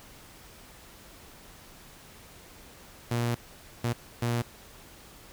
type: tone bursts at uneven times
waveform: sawtooth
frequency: 118.9 Hz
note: A#2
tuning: 35 cents sharp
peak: -22 dBFS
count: 3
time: 3.11-3.35 / 3.84-3.93 / 4.22-4.42 s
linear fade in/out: 5 ms
effects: pink hiss -51 dBFS RMS until 5.32 s